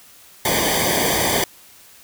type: noise with comb filter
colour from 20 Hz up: pink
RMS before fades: -19 dBFS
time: 0.45-1.44 s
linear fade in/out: 2 ms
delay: 0.74 ms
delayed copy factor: -1
effects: white hiss -47 dBFS RMS until 2.03 s